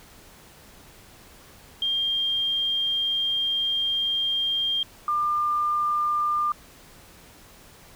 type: tone pair in turn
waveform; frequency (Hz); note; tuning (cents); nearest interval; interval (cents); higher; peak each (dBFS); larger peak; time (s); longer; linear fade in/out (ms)
sine; 3201 / 1199; G7 / D6; +36 / +36; octave + perfect fourth; 1700; first; -22 / -21; second; 1.82-4.83 / 5.08-6.52; first; 2
effects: pink hiss -50 dBFS RMS until 7.95 s